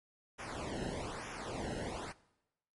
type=noise with flanger; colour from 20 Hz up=brown; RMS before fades=-41 dBFS; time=0.38-2.13 s; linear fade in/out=20 ms; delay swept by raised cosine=0.23 to 0.87 ms; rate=1.1 Hz; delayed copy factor=-0.95; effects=noise-tail reverb RT60 0.9 s tail -20 dB re dry + MP3 48 kbps